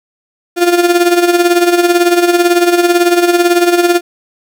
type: tone with tremolo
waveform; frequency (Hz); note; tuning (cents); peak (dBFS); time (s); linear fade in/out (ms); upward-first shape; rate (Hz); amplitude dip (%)
35% pulse; 349.2; F4; 0; -3; 0.56-4.01; 50; sine; 18; 65
effects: none